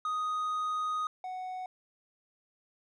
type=tone pair in turn; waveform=triangle; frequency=1246 / 740.9 Hz; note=D#6 / F#5; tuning=+2 / +2 cents; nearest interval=major sixth; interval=900 cents; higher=first; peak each=-28 / -34 dBFS; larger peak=first; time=0.05-1.07 / 1.24-1.66 s; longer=first; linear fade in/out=2 ms; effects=resampled to 22050 Hz